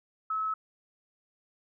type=tone; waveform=sine; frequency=1294 Hz; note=E6; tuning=32 cents flat; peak=-28 dBFS; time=0.3-0.54 s; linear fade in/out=5 ms; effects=none